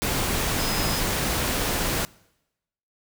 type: tone in noise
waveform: sine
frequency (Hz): 5070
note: D#8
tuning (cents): +32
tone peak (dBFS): -32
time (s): 0.59-1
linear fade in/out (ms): 0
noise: pink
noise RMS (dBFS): -25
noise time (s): 0.02-2.05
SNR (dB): -10
effects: noise-tail reverb RT60 0.9 s tail -24 dB re dry